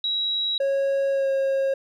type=tone; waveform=sine; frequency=3870 Hz; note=B7; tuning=36 cents flat; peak=-22 dBFS; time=0.04-0.58 s; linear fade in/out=2 ms
type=tone with pitch glide; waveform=triangle; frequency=549 to 541.4 Hz; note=C#5 to C#5; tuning=-17 to -41 cents; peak=-18 dBFS; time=0.6-1.74 s; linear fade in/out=5 ms; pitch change=-24 cents; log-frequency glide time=1.11-1.29 s
effects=none